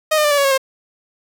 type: tone with pitch steps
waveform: sawtooth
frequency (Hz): 622.3 / 606.3 / 590.8 / 575.6 / 560.8 / 546.5 / 532.4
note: D#5 / D#5 / D5 / D5 / C#5 / C#5 / C5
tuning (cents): 0 / -45 / +10 / -35 / +20 / -25 / +30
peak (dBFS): -9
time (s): 0.11-0.579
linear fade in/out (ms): 10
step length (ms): 67
effects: 7-bit